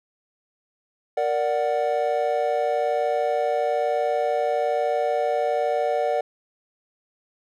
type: chord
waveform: triangle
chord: Bb augmented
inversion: none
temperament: equal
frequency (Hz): 466.2 / 587.3 / 740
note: Bb4 / D5 / F#5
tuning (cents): 0 / 0 / 0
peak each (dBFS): -24 / -22 / -23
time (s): 1.17-6.21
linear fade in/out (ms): 5
effects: none